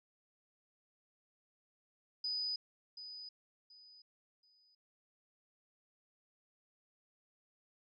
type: tone with echo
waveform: sine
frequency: 4978 Hz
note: D#8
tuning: in tune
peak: -35 dBFS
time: 2.24-2.56 s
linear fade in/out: 5 ms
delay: 730 ms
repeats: 3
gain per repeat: -11 dB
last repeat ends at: 4.75 s
effects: none